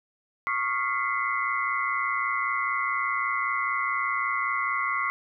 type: tone cluster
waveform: sine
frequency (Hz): 1105 / 1210 / 1392 / 2029 / 2153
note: C#6 / D#6 / F6 / B6 / C7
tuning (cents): -6 / -49 / -6 / +46 / +49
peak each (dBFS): -28 / -36 / -33 / -29 / -35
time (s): 0.47-5.1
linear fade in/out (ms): 0
effects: none